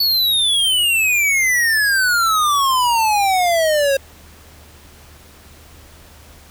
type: exponential sweep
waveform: square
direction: down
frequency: 4487 to 537 Hz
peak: -14 dBFS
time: 0-3.97 s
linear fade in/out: 5 ms
effects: added 76 Hz sine -45 dBFS peak until 6.5 s + pink hiss -45 dBFS RMS until 6.5 s

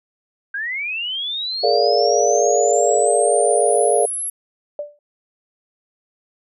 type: linear sweep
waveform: sine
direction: up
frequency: 1568 to 11260 Hz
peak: -22 dBFS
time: 0.54-4.3 s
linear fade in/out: 5 ms
type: chord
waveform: sine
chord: Bb dominant seventh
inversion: third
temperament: just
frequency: 419.5 / 466.2 / 582.7 / 699.2 Hz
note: Ab4 / Bb4 / D5 / F5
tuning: +17 / 0 / -14 / +2 cents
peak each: -19 dBFS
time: 1.63-4.06 s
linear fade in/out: 10 ms
type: tone with exponential decay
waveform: sine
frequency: 587.3 Hz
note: D5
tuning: in tune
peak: -20 dBFS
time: 4.79-4.99 s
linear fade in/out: 2 ms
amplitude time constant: 43 ms
effects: none

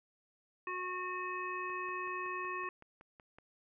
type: harmonic tone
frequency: 365 Hz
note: F#4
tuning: 24 cents flat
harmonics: 1 / 3 / 5 / 7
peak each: -44 / -39 / -44 / -44 dBFS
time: 0.67-2.69 s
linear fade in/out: 2 ms
type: click train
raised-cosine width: 0.5 ms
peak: -40 dBFS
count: 10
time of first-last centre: 1.7-3.385 s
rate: 5.34 Hz
effects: none

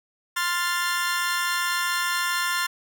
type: chord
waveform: sawtooth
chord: F major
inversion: second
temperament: equal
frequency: 1046.5 / 1396.9 / 1760 Hz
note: C6 / F6 / A6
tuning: 0 / 0 / 0 cents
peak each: -24 dBFS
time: 0.36-2.67 s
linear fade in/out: 10 ms
effects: none

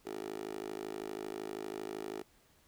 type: tone with high-pass filter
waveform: 10% pulse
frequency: 52.7 Hz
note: G#1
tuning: 26 cents sharp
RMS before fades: -42 dBFS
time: 0.05-2.23 s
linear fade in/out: 20 ms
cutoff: 400 Hz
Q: 4.7
effects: pink hiss -67 dBFS RMS until 2.67 s

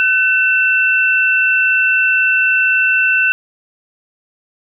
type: tone pair together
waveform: sine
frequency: 1511.8 / 2679 Hz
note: F#6 / E7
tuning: +37 / +27 cents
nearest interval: minor seventh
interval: 990 cents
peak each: -13 dBFS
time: 0-3.32 s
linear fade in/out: 0 ms
effects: none

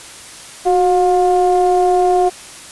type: ring-modulated tone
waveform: triangle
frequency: 174.61 Hz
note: F3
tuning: in tune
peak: -5 dBFS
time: 0.65-2.3 s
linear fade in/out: 20 ms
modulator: 542 Hz
effects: white hiss -35 dBFS RMS until 2.71 s + resampled to 24000 Hz

